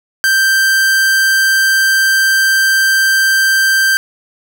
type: tone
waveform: 45% pulse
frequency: 1568 Hz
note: G6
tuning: in tune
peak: -9 dBFS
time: 0.24-3.97 s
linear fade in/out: 0 ms
effects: none